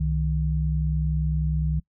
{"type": "tone pair together", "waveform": "sine", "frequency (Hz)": [65.4, 155.56], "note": ["C2", "D#3"], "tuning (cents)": [0, 0], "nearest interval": "octave + minor third", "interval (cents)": 1500, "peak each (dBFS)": -24, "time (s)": [0, 1.8], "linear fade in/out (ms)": 10, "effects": ["noise-tail reverb RT60 0.1 s tail -24 dB re dry"]}